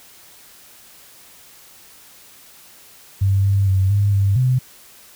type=tone with pitch steps; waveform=sine; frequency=97.7 / 98.8 / 95.3 / 101.3 / 98.8 / 127.6 Hz; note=G2 / G2 / G2 / G#2 / G2 / C3; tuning=-5 / +14 / -48 / -43 / +14 / -43 cents; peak=-13 dBFS; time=3.21-4.59 s; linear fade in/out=10 ms; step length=230 ms; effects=white hiss -46 dBFS RMS until 5.15 s